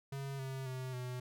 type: tone with pitch steps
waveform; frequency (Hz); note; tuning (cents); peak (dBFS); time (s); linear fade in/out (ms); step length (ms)
square; 137.4 / 133.26 / 129.24 / 125.34; C#3 / C3 / C3 / B2; -15 / +32 / -21 / +26; -40; 0.12-1.2; 5; 270
effects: none